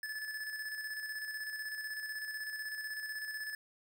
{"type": "tone with tremolo", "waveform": "square", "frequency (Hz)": 1732, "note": "A6", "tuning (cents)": -28, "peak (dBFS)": -38, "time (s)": [0.03, 3.55], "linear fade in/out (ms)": 2, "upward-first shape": "square", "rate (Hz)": 16, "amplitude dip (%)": 40, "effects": []}